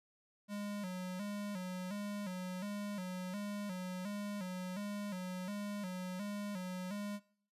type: tone with vibrato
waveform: square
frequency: 193.7 Hz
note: G3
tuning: 20 cents flat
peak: -40 dBFS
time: 0.48-7.2 s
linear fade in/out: 50 ms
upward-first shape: square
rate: 1.4 Hz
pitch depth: 98 cents each way
effects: noise-tail reverb RT60 0.6 s tail -22 dB re dry + resampled to 32000 Hz